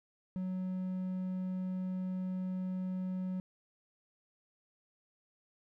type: tone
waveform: triangle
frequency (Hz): 185.2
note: F#3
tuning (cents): +2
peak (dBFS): -32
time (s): 0.36-3.4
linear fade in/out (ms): 0
effects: none